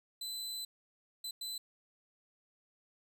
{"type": "tone bursts at uneven times", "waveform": "sawtooth", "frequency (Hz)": 4023, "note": "B7", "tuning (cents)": 31, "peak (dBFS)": -36, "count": 3, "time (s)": [[0.21, 0.65], [1.24, 1.31], [1.41, 1.58]], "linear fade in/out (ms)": 5, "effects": []}